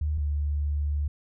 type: tone pair in turn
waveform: sine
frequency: 75.4 / 73.17 Hz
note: D2 / D2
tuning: +46 / -6 cents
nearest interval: minor second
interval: 52 cents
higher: first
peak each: -24 / -24 dBFS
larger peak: neither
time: 0.01-0.18 / 0.18-1.08 s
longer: second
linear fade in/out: 5 ms
effects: none